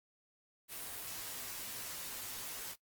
white noise with comb filter, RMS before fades -44 dBFS, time 0.68-2.76 s, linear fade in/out 50 ms, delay 14 ms, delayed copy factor -0.65, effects noise-tail reverb RT60 0.1 s tail -17 dB re dry + Opus 32 kbps

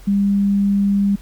sine tone, 200 Hz, G3, 35 cents sharp, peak -13 dBFS, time 0.07-1.16 s, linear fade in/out 10 ms, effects added 44 Hz sine -37 dBFS peak until 1.21 s + pink hiss -48 dBFS RMS until 1.21 s

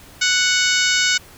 harmonic tone, 740 Hz, F#5, in tune, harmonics 2 / 3 / 4 / 5 / 6 / 7 / 8 / 9 / 10, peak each -20 / -22 / -23 / -24 / -25 / -25 / -26 / -27 / -27 dBFS, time 0.21-1.18 s, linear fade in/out 10 ms, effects pink hiss -44 dBFS RMS until 1.37 s

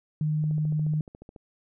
sine tone, 153.1 Hz, D#3, 28 cents flat, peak -23 dBFS, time 0.21-1.01 s, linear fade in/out 2 ms
click train, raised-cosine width 2 ms, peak -31 dBFS, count 14, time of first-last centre 0.44-1.362 s, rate 14.1 Hz
effects none

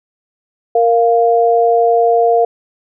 sine tone pair together, 465.2 / 697 Hz, A#4 / F5, -4 / -4 cents, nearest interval perfect fifth, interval 700 cents, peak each -11 dBFS, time 0.75-2.45 s, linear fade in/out 5 ms, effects none

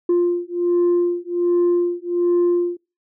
sine beating tone pair, 349.2 / 350.5 Hz, F4 / F4, 0 / +6 cents, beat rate 1.3 Hz, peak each -17 dBFS, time 0.09-2.77 s, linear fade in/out 5 ms, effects noise-tail reverb RT60 0.3 s tail -25 dB re dry + tanh soft clip ceiling -12 dBFS

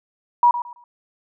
sine tone with echo, 962 Hz, B5, 46 cents flat, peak -10 dBFS, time 0.43-0.51 s, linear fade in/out 2 ms, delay 110 ms, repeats 3, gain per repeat -12 dB, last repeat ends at 0.84 s, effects none

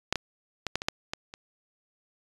clicks, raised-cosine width 0.2 ms, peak -7 / -10 / -12 / -9 / -17 / -7 / -14 / -24 dBFS, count 8, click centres 0.126 / 0.157 / 0.667 / 0.756 / 0.819 / 0.885 / 1.135 / 1.339 s, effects resampled to 24000 Hz

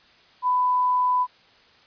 sine tone, 998 Hz, B5, 18 cents sharp, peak -18 dBFS, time 0.42-1.27 s, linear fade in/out 50 ms, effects white hiss -55 dBFS RMS until 1.86 s + resampled to 11025 Hz

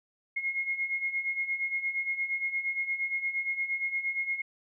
sine beating tone pair, 2149 / 2157.6 Hz, C7 / C#7, +46 / -47 cents, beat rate 8.6 Hz, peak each -35 / -30 dBFS, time 0.36-4.42 s, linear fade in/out 10 ms, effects none

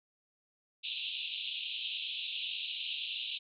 pink band-pass noise, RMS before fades -39 dBFS, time 0.83-3.39 s, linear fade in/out 20 ms, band 2600 to 3900 Hz, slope 96 dB/octave, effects none

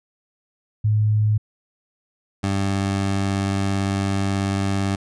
sine / 20% pulse tone pair in turn, 106.8 / 98.1 Hz, G#2 / G2, +49 / +2 cents, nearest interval minor second, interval 147 cents, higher first, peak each -15 dBFS, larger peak neither, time 0.84-1.38 / 2.43-4.96 s, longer second, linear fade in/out 10 ms, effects resampled to 22050 Hz

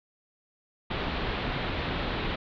pink low-pass noise, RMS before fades -31 dBFS, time 0.9-2.36 s, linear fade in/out 10 ms, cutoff 4000 Hz, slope 48 dB/octave, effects none

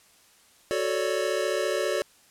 square chord, D major seventh, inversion first, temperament equal with one note detuned, 370 / 440 / 554.4 / 589 Hz, F#4 / A4 / C#5 / D5, 0 / 0 / 0 / +5 cents, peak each -31 dBFS, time 0.71-2.02 s, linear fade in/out 0 ms, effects white hiss -58 dBFS RMS until 2.3 s + low-pass 11000 Hz 12 dB/octave

